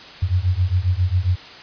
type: beating tone pair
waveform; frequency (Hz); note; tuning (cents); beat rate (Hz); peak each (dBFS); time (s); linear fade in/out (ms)
sine; 87.31 / 94.71; F2 / F#2; 0 / +41; 7.4; -19; 0.22-1.36; 10
effects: white hiss -39 dBFS RMS until 1.62 s + resampled to 11025 Hz